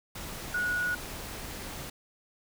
sine tone in noise, 1458 Hz, F#6, 26 cents flat, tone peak -27 dBFS, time 0.54-0.95 s, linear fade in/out 5 ms, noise pink, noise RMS -40 dBFS, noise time 0.15-1.9 s, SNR +10 dB, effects none

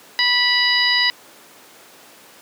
harmonic tone, 982 Hz, B5, 10 cents flat, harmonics 1 / 2 / 3 / 4 / 5, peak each -27 / -18 / -22 / -21 / -20 dBFS, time 0.19-1.1 s, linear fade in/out 0 ms, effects pink hiss -45 dBFS RMS until 2.41 s + high-pass 300 Hz 12 dB/octave

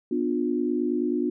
sine chord, B diminished, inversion none, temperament just, 246.9 / 296.3 / 355.6 Hz, B3 / D4 / F4, 0 / +15 / +31 cents, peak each -27 dBFS, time 0.11-1.3 s, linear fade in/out 5 ms, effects none

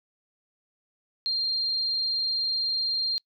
sine tone, 4192 Hz, C8, 2 cents sharp, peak -24 dBFS, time 1.26-3.18 s, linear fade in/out 0 ms, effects noise-tail reverb RT60 0.1 s tail -26 dB re dry

